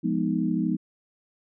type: chord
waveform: sine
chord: F half-diminished seventh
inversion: none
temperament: equal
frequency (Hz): 174.61 / 207.7 / 246.9 / 311.1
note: F3 / Ab3 / Cb4 / Eb4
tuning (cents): 0 / 0 / 0 / 0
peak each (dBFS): -28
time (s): 0.03-0.77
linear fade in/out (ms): 20
effects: none